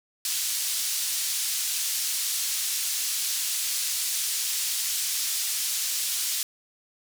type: band-pass noise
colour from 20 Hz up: pink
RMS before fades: -28 dBFS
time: 0.25-6.43 s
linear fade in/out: 2 ms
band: 4700 to 14000 Hz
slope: 12 dB/octave
effects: none